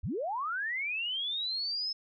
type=linear sweep; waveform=sine; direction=up; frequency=45.12 to 5250 Hz; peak=-31 dBFS; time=0.03-1.93 s; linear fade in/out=10 ms; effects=none